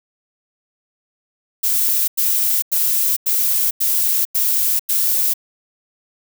violet noise bursts, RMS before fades -17 dBFS, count 7, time 1.63-5.338 s, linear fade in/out 10 ms, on 450 ms, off 93 ms, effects none

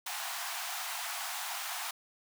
pink high-pass noise, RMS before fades -38 dBFS, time 0.06-1.91 s, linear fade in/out 5 ms, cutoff 680 Hz, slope 96 dB/octave, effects none

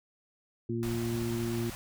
harmonic tone, 116.4 Hz, A#2, 2 cents flat, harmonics 1 / 2 / 3, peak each -34 / -34 / -34 dBFS, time 0.69-1.7 s, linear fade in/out 5 ms
pink band-stop noise, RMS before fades -42 dBFS, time 0.83-1.75 s, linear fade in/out 0 ms, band 210 to 550 Hz, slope 48 dB/octave
effects none

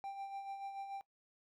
triangle tone with tremolo, 788 Hz, G5, 9 cents sharp, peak -38 dBFS, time 0.04-1.01 s, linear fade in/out 0 ms, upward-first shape sine, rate 6.9 Hz, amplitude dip 50%, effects noise-tail reverb RT60 0.1 s tail -20 dB re dry

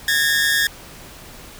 sawtooth tone pair together, 1661.2 / 1810.6 Hz, G#6 / A6, 0 / +49 cents, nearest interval minor second, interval 149 cents, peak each -15 dBFS, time 0.08-0.67 s, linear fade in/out 2 ms, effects pink hiss -40 dBFS RMS until 1.59 s

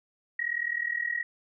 sine tone with amplitude modulation, 1900 Hz, A#6, 33 cents sharp, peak -24 dBFS, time 0.39-1.23 s, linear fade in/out 5 ms, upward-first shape sine, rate 39.5 Hz, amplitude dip 85%, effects none

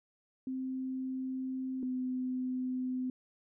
sine tone pair in turn, 260.5 / 255.1 Hz, C4 / C4, -7 / -44 cents, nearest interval unison, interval 37 cents, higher first, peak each -34 / -32 dBFS, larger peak second, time 0.47-1.83 / 1.83-3.1 s, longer first, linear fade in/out 2 ms, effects none

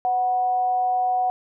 sine tone with amplitude modulation, 740 Hz, F#5, in tune, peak -17 dBFS, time 0.05-1.3 s, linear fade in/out 0 ms, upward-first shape sine, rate 232 Hz, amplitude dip 35%, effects none

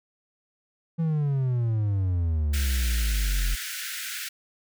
triangle exponential sweep, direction down, 167.4 to 41.2 Hz, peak -20 dBFS, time 0.98-3.56 s, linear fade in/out 20 ms
pink high-pass noise, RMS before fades -34 dBFS, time 2.53-4.29 s, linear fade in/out 10 ms, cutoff 1400 Hz, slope 96 dB/octave
effects none

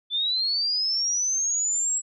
sine linear sweep, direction up, 3482 to 7760 Hz, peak -22 dBFS, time 0.1-2.02 s, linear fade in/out 50 ms, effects none

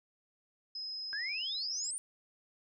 sine tone, 5090 Hz, D#8, 39 cents sharp, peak -38 dBFS, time 0.75-1.91 s, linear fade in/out 5 ms
sine exponential sweep, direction up, 1589 to 9397 Hz, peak -36 dBFS, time 1.13-1.98 s, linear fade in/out 0 ms
effects none

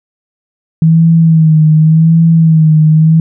sine tone with vibrato, 160 Hz, D#3, 49 cents sharp, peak -3 dBFS, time 0.82-3.2 s, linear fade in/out 2 ms, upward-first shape sine, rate 0.88 Hz, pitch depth 54 cents each way, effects none

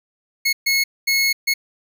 25% pulse tone bursts at uneven times, 2180 Hz, C#7, 29 cents flat, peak -12 dBFS, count 4, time 0.45-0.53 / 0.66-0.84 / 1.07-1.33 / 1.47-1.54 s, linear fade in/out 10 ms, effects none

